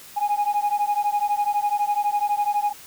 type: beating tone pair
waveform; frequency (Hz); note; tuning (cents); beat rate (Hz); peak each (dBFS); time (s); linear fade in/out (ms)
sine; 820 / 832; G#5 / G#5; -22 / +3; 12; -21; 0.16-2.73; 20
effects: tanh soft clip ceiling -16 dBFS + white hiss -44 dBFS RMS until 2.86 s